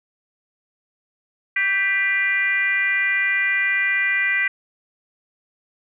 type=tone with frequency modulation; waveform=sine; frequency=1975.5 Hz; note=B6; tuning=in tune; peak=-17 dBFS; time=1.56-4.48 s; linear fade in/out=5 ms; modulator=412 Hz; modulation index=0.91; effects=none